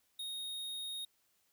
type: tone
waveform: square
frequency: 3729 Hz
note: A#7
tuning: in tune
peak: -40 dBFS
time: 0.19-1.05 s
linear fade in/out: 5 ms
effects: white hiss -75 dBFS RMS until 1.52 s